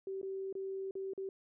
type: tone with dropouts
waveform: sine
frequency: 385.6 Hz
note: G4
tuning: 28 cents flat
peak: -37 dBFS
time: 0.07-1.29 s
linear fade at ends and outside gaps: 2 ms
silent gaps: 0.215-0.229 / 0.527-0.552 / 0.91-0.953 / 1.135-1.177 s
effects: none